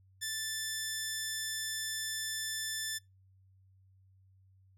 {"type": "tone", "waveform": "10% pulse", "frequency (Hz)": 1760, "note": "A6", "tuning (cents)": 0, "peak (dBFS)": -26, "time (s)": [0.21, 2.99], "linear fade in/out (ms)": 20, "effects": ["noise-tail reverb RT60 0.2 s tail -24 dB re dry", "added 95 Hz sine -61 dBFS peak until 4.77 s"]}